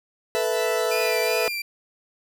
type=chord; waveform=40% pulse; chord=A suspended second; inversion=none; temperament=equal; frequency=440 / 493.9 / 659.3 Hz; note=A4 / B4 / E5; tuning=0 / 0 / 0 cents; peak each=-25 dBFS; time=0.35-1.48 s; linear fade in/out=0 ms
type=tone with vibrato; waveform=30% pulse; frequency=2404 Hz; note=D7; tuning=40 cents sharp; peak=-24 dBFS; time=0.91-1.62 s; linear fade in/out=5 ms; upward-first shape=triangle; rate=2.6 Hz; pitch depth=43 cents each way
effects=none